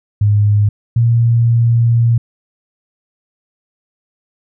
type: tone pair in turn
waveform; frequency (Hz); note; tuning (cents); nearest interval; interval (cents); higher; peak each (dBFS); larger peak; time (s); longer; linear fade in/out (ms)
sine; 103.83 / 117.02; G#2 / A#2; 0 / +7; major second; 207; second; -8; neither; 0.21-0.69 / 0.96-2.18; second; 5
effects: none